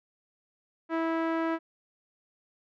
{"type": "tone with low-pass filter", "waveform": "sawtooth", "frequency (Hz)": 327.2, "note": "E4", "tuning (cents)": -13, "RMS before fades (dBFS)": -29, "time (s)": [0.89, 1.59], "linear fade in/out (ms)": 50, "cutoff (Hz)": 1600, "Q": 1.3, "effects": []}